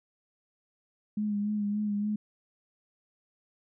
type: tone with vibrato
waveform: sine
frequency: 207.7 Hz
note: G#3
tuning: in tune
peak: -27 dBFS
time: 1.17-2.16 s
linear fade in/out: 5 ms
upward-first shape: sine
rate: 3.5 Hz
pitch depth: 33 cents each way
effects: none